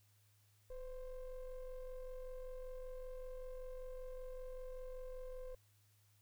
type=ring-modulated tone; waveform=triangle; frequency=265.6 Hz; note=C4; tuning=26 cents sharp; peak=-40 dBFS; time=0.7-5.55 s; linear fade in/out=5 ms; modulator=243 Hz; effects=added 103 Hz sine -70 dBFS peak until 6.21 s + white hiss -75 dBFS RMS until 6.21 s